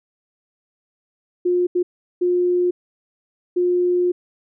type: tone bursts at uneven times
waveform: sine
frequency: 356.4 Hz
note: F4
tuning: 35 cents sharp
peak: -15 dBFS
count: 4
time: 1.45-1.67 / 1.75-1.83 / 2.21-2.71 / 3.56-4.12 s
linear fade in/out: 10 ms
effects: none